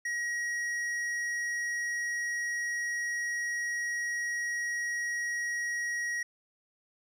sine tone with hard clipping, 1900 Hz, A#6, 33 cents sharp, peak -32 dBFS, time 0.05-6.23 s, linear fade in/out 5 ms, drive 8 dB, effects none

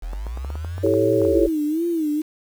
sine linear two-way sweep, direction up then down, 37.82 to 116.5 to 37.82 Hz, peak -26 dBFS, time 0.02-1.49 s, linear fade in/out 10 ms, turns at 1.16 s
clicks, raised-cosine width 1 ms, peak -21 dBFS, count 12, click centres 0.133 / 0.267 / 0.374 / 0.447 / 0.503 / 0.555 / 0.647 / 0.781 / 0.864 / 0.939 / 1.217 / 1.251 s
sine chord, A dominant seventh, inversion second, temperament equal with one note detuned, 325.8 / 392 / 440 / 554.4 Hz, E4 / G4 / A4 / C#5, -20 / 0 / 0 / 0 cents, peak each -21 dBFS, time 0.83-1.47 s, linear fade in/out 10 ms
sine tone with vibrato, 319.2 Hz, D#4, 44 cents sharp, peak -19 dBFS, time 1.28-2.22 s, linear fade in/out 10 ms, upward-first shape sine, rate 2.1 Hz, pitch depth 130 cents each way
effects 7-bit

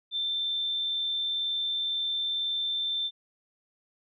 sine tone, 3559 Hz, A7, 19 cents sharp, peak -27 dBFS, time 0.11-3.11 s, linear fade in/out 50 ms, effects none

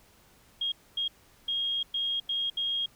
sine tone bursts at uneven times, 3257 Hz, G#7, 34 cents flat, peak -27 dBFS, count 6, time 0.61-0.72 / 0.97-1.08 / 1.48-1.83 / 1.94-2.2 / 2.29-2.5 / 2.57-2.86 s, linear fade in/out 5 ms, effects pink hiss -60 dBFS RMS until 2.95 s

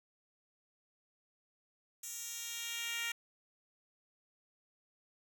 10% pulse tone with high-pass filter sweep, 466.2 Hz, A#4, in tune, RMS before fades -41 dBFS, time 2.03-3.12 s, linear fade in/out 5 ms, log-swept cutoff 7100 to 2100 Hz, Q 1.3, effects none

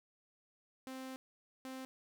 sawtooth tone bursts at uneven times, 261.6 Hz, C4, in tune, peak -40 dBFS, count 2, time 0.87-1.16 / 1.65-1.85 s, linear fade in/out 0 ms, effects none

